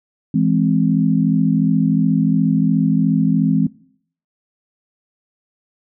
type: chord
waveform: sine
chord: E augmented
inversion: none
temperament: equal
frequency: 164.81 / 207.7 / 261.6 Hz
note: E3 / G#3 / B#3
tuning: 0 / 0 / 0 cents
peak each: -17 dBFS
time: 0.34-3.67 s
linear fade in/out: 5 ms
effects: noise-tail reverb RT60 0.6 s tail -20 dB re dry